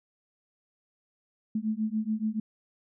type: beating tone pair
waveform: sine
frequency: 213.8 / 220.8 Hz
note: A3 / A3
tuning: -49 / +6 cents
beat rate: 7 Hz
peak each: -30 / -30 dBFS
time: 1.55-2.4 s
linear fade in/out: 5 ms
effects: none